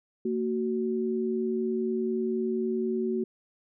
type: tone pair together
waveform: sine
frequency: 228.9 / 372.8 Hz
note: A#3 / F#4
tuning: -31 / +13 cents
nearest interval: minor sixth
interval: 844 cents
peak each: -29 / -28 dBFS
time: 0.25-3.24 s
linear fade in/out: 5 ms
effects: none